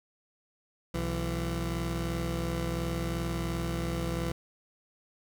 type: tone pair together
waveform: 20% pulse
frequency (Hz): 62.85 / 167.8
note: B1 / E3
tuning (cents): +31 / +31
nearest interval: octave + perfect fourth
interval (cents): 1700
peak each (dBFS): -28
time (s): 0.94-4.32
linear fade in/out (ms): 5
effects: none